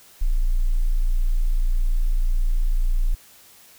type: tone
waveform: sine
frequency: 29.14 Hz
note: A#0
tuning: in tune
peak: -16 dBFS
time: 0.21-3.15 s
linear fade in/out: 10 ms
effects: white hiss -50 dBFS RMS until 3.78 s